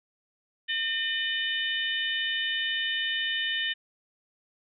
harmonic tone with a mistuned harmonic, 606 Hz, D#5, 46 cents flat, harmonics 3 / 4 / 5 / 6, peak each -30 / -40 / -30 / -34 dBFS, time 0.68-3.74 s, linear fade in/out 20 ms, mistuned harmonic 5, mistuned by -16 cents, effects none

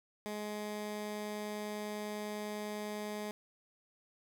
15% pulse tone, 210 Hz, G#3, 19 cents sharp, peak -32 dBFS, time 0.26-3.31 s, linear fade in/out 0 ms, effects none

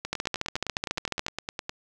two click trains, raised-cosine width 0.2 ms, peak -14 / -10 dBFS, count 17 / 17, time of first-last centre 0.05-1.694 / 0.13-1.265 s, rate 9.73 / 14.1 Hz, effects none

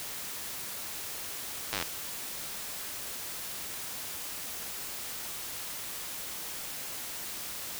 slowing click train, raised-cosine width 0.2 ms, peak -13 dBFS, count 10, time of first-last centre 1.73-1.825 s, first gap 9 ms, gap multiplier 1.04, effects white hiss -39 dBFS RMS until 7.79 s

